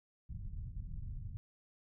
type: low-pass noise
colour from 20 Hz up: pink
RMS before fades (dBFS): -43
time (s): 0.29-1.37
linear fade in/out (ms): 0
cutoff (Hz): 130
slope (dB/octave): 24
effects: none